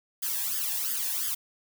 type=noise with flanger; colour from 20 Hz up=blue; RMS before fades=-30 dBFS; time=0.22-1.35 s; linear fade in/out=10 ms; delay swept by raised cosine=0.6 to 1.17 ms; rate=2.9 Hz; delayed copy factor=+0.95; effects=none